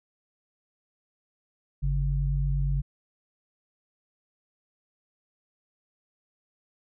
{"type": "tone pair together", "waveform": "sine", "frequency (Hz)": [49.37, 140], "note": ["G1", "C#3"], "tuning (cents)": [13, 18], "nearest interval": "octave + tritone", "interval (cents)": 1805, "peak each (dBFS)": [-25, -27], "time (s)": [1.82, 2.82], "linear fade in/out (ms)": 20, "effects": []}